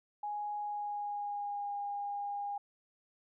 sine tone with pitch glide, 830.6 to 812.1 Hz, G#5 to G#5, 0 to -39 cents, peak -35 dBFS, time 0.23-2.58 s, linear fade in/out 5 ms, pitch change -39 cents, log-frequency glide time 0.58-1.76 s, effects none

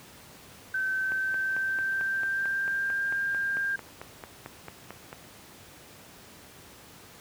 sine tone with pitch glide, 1539 to 1597.9 Hz, G6 to G6, -32 to +33 cents, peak -26 dBFS, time 0.74-3.76 s, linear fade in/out 5 ms, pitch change +65 cents, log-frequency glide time 0.95-3.1 s
click train, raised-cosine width 0.5 ms, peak -24 dBFS, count 19, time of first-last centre 1.12-5.129 s, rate 4.49 Hz
effects pink hiss -50 dBFS RMS until 7.2 s + high-pass 80 Hz 12 dB/octave

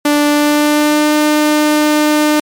sawtooth tone with pitch glide, 293.7 to 301.4 Hz, D4 to D4, 0 to +45 cents, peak -5 dBFS, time 0.05-2.4 s, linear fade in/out 5 ms, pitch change +45 cents, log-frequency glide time 0.28-1.12 s, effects MP3 96 kbps

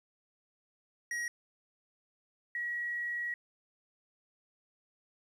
square / sine tone pair in turn, 1900 / 1914.3 Hz, A#6 / A#6, +33 / +45 cents, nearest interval unison, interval 12 cents, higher second, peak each -34 / -33 dBFS, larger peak second, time 1.11-1.28 / 2.55-3.34 s, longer second, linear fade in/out 2 ms, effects low-pass 9000 Hz 12 dB/octave + 11-bit

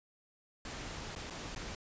pink noise with dropouts, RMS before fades -43 dBFS, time 0.65-1.75 s, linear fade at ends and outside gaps 2 ms, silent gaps 1.152-1.16 / 1.3-1.306 / 1.55-1.56 s, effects resampled to 16000 Hz

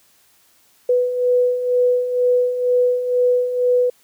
sine beating tone pair, 493.4 / 495.5 Hz, B4 / B4, -2 / +6 cents, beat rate 2.1 Hz, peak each -22 / -15 dBFS, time 0.89-3.9 s, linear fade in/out 5 ms, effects white hiss -56 dBFS RMS until 4.03 s + high-pass 60 Hz 12 dB/octave

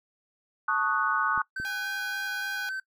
sine chord, D# half-diminished seventh, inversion second, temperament equal, 880 / 1108.7 / 1244.5 / 1480 Hz, A5 / C#6 / D#6 / F#6, 0 / 0 / 0 / 0 cents, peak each -33 / -29 / -29 / -27 dBFS, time 0.68-1.42 s, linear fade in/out 5 ms
clicks, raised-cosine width 3 ms, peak -31 / -27 dBFS, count 2, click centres 1.377 / 1.6 s
triangle tone with vibrato, 1528 Hz, G6, 45 cents flat, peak -29 dBFS, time 1.56-2.8 s, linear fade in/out 5 ms, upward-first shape square, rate 3.5 Hz, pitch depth 15 cents each way
10% pulse tone, 816 Hz, G#5, 31 cents flat, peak -28 dBFS, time 1.65-2.69 s, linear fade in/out 0 ms
effects noise-tail reverb RT60 0.1 s tail -21 dB re dry

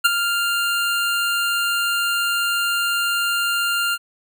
25% pulse tone with ADSR envelope, 1396.9 Hz, F6, in tune, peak -6 dBFS, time 0.04-3.98 s, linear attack 16 ms, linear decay 21 ms, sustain -9 dB, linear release 46 ms, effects none

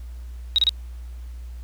sine tone bursts, 3806 Hz, A#7, 35 cents sharp, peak -14 dBFS, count 3, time 0.56-0.692 s, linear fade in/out 0 ms, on 24 ms, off 30 ms, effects added 60 Hz sine -33 dBFS peak until 1.63 s + pink hiss -56 dBFS RMS until 1.63 s

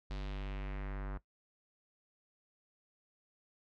square tone with low-pass filter sweep, 49 Hz, G1, in tune, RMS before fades -40 dBFS, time 0.1-1.18 s, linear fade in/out 10 ms, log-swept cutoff 4300 to 1400 Hz, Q 1.9, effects noise-tail reverb RT60 0.1 s tail -17 dB re dry

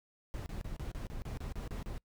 brown noise bursts, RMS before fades -40 dBFS, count 11, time 0.34-1.98 s, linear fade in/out 0 ms, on 120 ms, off 32 ms, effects noise-tail reverb RT60 0.1 s tail -23 dB re dry

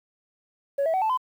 sine tone with pitch steps, 559 / 649.6 / 754.8 / 877.2 / 1019.3 Hz, C#5 / E5 / F#5 / A5 / C6, +14 / -26 / +34 / -6 / -46 cents, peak -19 dBFS, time 0.78-1.175 s, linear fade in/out 10 ms, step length 79 ms, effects tanh soft clip ceiling -19 dBFS + 9-bit

